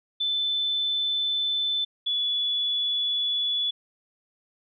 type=tone pair in turn; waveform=sine; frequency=3520 / 3424 Hz; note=A7 / A7; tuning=0 / -48 cents; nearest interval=unison; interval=48 cents; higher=first; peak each=-23 dBFS; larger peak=neither; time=0.2-1.85 / 2.06-3.71 s; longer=neither; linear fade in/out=10 ms; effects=none